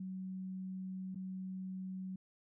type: tone with dropouts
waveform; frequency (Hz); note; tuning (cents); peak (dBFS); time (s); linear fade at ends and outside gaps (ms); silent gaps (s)
sine; 187.6; F#3; +24; -40; 0-2.16; 5; 1.147-1.156
effects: none